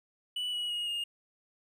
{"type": "tone with pitch steps", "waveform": "triangle", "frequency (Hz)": [2960, 2919, 2879, 2839], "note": ["F#7", "F#7", "F#7", "F7"], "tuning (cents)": [0, -24, -48, 28], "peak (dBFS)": -30, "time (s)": [0.36, 1.04], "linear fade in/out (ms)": 5, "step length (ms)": 170, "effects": []}